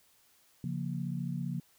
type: chord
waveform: sine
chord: Bb minor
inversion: first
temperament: just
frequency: 139.85 / 174.81 / 233.1 Hz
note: Db3 / F3 / Bb3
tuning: +16 / +2 / 0 cents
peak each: -36 / -36 / -40 dBFS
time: 0.64-1.6 s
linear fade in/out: 2 ms
effects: white hiss -66 dBFS RMS until 1.78 s